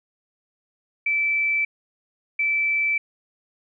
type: tone pair in turn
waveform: sine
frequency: 2321 / 2321 Hz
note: D7 / D7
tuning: -21 / -21 cents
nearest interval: unison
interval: 0 cents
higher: neither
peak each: -19 dBFS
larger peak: neither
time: 1.06-1.65 / 2.39-2.98 s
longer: neither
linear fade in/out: 5 ms
effects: none